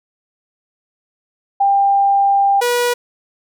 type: tone pair in turn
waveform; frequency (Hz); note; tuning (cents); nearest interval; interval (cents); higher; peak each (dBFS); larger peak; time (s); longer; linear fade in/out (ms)
sine / sawtooth; 795 / 484.9; G5 / B4; +24 / -32; major sixth; 856; first; -10; neither; 1.6-2.61 / 2.61-2.94; first; 10
effects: none